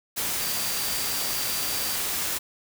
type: tone in noise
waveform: sine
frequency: 4699 Hz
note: D8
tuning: in tune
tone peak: -35 dBFS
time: 0.4-1.97 s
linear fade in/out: 20 ms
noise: white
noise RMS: -28 dBFS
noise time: 0.16-2.39 s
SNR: -10 dB
effects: none